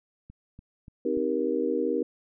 click train, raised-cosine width 5 ms, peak -33 dBFS, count 4, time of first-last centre 0.3-1.172 s, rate 3.44 Hz
sine chord, C minor seventh, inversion none, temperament just, 261.6 / 314 / 392.4 / 470.9 Hz, C4 / Eb4 / G4 / Bb4, 0 / +16 / +2 / +18 cents, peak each -31 / -30 / -30 / -28 dBFS, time 1.05-2.03 s, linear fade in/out 5 ms
effects none

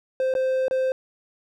triangle tone with dropouts, 521 Hz, C5, 7 cents flat, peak -18 dBFS, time 0.2-0.92 s, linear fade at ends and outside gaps 1 ms, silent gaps 0.339-0.351 / 0.682-0.71 s, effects none

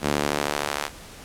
sawtooth tone with high-pass filter sweep, 73 Hz, D2, 10 cents flat, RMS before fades -26 dBFS, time 0.01-0.9 s, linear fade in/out 50 ms, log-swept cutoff 210 to 920 Hz, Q 0.71, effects pink hiss -43 dBFS RMS until 1.24 s + low-pass 12000 Hz 12 dB/octave

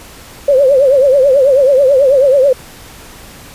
sine tone with vibrato, 542 Hz, C#5, 39 cents flat, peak -5 dBFS, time 0.48-2.53 s, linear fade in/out 5 ms, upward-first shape triangle, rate 9.2 Hz, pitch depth 140 cents each way, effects pink hiss -35 dBFS RMS until 3.54 s + resampled to 32000 Hz

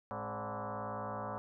sine tone with frequency modulation, 207.7 Hz, G#3, in tune, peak -37 dBFS, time 0.11-1.38 s, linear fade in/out 0 ms, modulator 158 Hz, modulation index 6.9, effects none

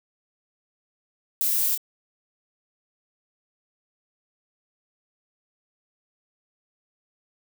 violet noise with echo, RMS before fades -24 dBFS, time 1.41-1.75 s, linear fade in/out 0 ms, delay 26 ms, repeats 1, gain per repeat -6 dB, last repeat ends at 1.776 s, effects none

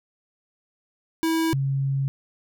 square / sine tone pair in turn, 325.1 / 136.69 Hz, E4 / C#3, -24 / -24 cents, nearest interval octave + minor third, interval 1500 cents, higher first, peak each -21 dBFS, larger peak neither, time 1.23-1.53 / 1.53-2.08 s, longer second, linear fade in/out 0 ms, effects none

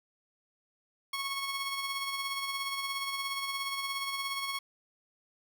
15% pulse tone with tremolo, 1100 Hz, C#6, 14 cents flat, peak -25 dBFS, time 1.13-4.59 s, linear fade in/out 5 ms, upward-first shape sine, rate 17 Hz, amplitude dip 40%, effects none

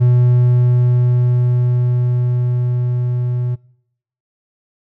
triangle tone with level ramp, 123.1 Hz, B2, 5 cents flat, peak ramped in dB -6 to -14 dBFS, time 0-3.56 s, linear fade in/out 20 ms, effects noise-tail reverb RT60 0.8 s tail -25 dB re dry

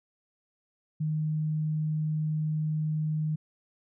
sine tone, 154.6 Hz, D#3, 11 cents flat, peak -26 dBFS, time 1-3.36 s, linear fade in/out 10 ms, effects none

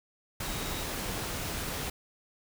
sine tone in noise, 3781 Hz, A#7, 24 cents sharp, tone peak -45 dBFS, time 0.45-0.83 s, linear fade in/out 5 ms, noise pink, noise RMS -35 dBFS, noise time 0.4-1.9 s, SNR -13 dB, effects none

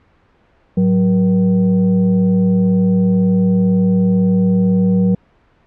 sine tone with frequency modulation, 185 Hz, F#3, in tune, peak -10 dBFS, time 0.77-5.15 s, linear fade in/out 5 ms, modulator 292 Hz, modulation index 0.52, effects pink hiss -54 dBFS RMS until 5.66 s + low-pass 2000 Hz 12 dB/octave

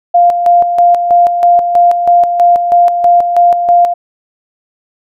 sine tone with tremolo, 698.5 Hz, F5, in tune, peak -3 dBFS, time 0.14-3.94 s, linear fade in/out 10 ms, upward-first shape square, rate 3.1 Hz, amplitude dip 55%, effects none

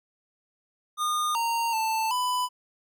square tone with pitch steps, 1220 / 925 / 886 / 997 Hz, D#6 / A#5 / A5 / B5, -34 / -14 / +12 / +16 cents, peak -25 dBFS, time 0.97-2.49 s, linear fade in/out 50 ms, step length 380 ms, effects none

